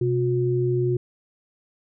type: tone pair together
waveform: sine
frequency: 127.36 / 360 Hz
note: C3 / F#4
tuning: -46 / -47 cents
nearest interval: octave + tritone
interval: 1799 cents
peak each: -22 dBFS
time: 0.01-0.97 s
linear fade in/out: 5 ms
effects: none